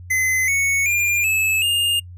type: tone with pitch steps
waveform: square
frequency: 2043 / 2215 / 2402 / 2604 / 2823 Hz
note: C7 / C#7 / D7 / E7 / F7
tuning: -42 / -2 / +38 / -22 / +18 cents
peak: -17 dBFS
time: 0.1-2 s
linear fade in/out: 10 ms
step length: 380 ms
effects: noise-tail reverb RT60 0.1 s tail -26 dB re dry + added 89 Hz sine -35 dBFS peak until 2.17 s